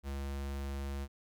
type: tone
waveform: square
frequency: 69.3 Hz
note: C#2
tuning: in tune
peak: -37 dBFS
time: 0.03-1.08 s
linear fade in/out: 50 ms
effects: none